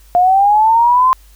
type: linear sweep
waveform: sine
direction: up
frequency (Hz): 702 to 1046.5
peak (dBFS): -7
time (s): 0.15-1.13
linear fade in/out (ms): 0
effects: added 50 Hz sine -41 dBFS peak until 1.35 s + white hiss -50 dBFS RMS until 1.35 s